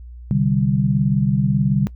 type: chord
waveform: sine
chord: C suspended second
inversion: none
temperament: equal with one note detuned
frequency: 130.81 / 149.23 / 196 Hz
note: C3 / D3 / G3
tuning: 0 / +28 / 0 cents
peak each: -19 dBFS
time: 0.31-1.87 s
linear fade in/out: 0 ms
effects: noise-tail reverb RT60 0.1 s tail -21 dB re dry + added 60 Hz sine -34 dBFS peak until 1.95 s